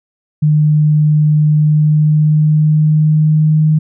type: tone with pitch glide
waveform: sine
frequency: 151.6 to 154.87 Hz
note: D#3 to D#3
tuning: -45 to -8 cents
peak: -7 dBFS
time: 0.42-3.79 s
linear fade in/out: 10 ms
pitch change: +37 cents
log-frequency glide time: 1.51-3.63 s
effects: none